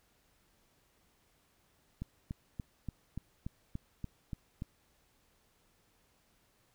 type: click train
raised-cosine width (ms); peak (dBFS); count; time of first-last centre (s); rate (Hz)
5; -26; 10; 2.02-4.621; 3.46
effects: pink hiss -71 dBFS RMS until 6.74 s